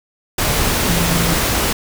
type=tone in noise; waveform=sine; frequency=169.5 Hz; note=E3; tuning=49 cents sharp; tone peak=-17 dBFS; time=0.89-1.34 s; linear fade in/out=5 ms; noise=pink; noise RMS=-17 dBFS; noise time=0.38-1.73 s; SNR=-3 dB; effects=none